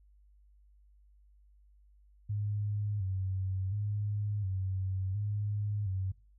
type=tone with vibrato; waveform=sine; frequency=99.2 Hz; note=G2; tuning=21 cents sharp; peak=-31 dBFS; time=2.29-6.12 s; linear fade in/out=10 ms; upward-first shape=square; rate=0.7 Hz; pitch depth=77 cents each way; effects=noise-tail reverb RT60 0.3 s tail -18 dB re dry + added 50 Hz sine -59 dBFS peak until 6.38 s